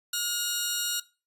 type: tone pair together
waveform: 10% pulse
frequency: 1429 / 3815 Hz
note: F6 / A#7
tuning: +39 / +39 cents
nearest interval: octave + perfect fourth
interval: 1700 cents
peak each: -21 / -23 dBFS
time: 0.13-1 s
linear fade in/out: 5 ms
effects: noise-tail reverb RT60 0.3 s tail -19 dB re dry + resampled to 32000 Hz